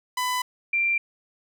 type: tone pair in turn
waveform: sawtooth / sine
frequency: 1000 / 2366 Hz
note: B5 / D7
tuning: +21 / +12 cents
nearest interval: octave + minor third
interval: 1491 cents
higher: second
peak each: -20 dBFS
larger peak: neither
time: 0.17-0.42 / 0.73-0.98 s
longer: neither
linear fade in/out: 5 ms
effects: none